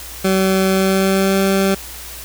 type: tone with pitch glide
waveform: 20% pulse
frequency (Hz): 190.4 to 194.06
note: F#3 to G3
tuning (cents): +50 to -17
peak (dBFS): -8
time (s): 0.24-1.75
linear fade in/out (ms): 10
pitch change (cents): +33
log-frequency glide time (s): 0.69-1.39
effects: added 60 Hz sine -37 dBFS peak until 2.24 s + white hiss -33 dBFS RMS until 2.24 s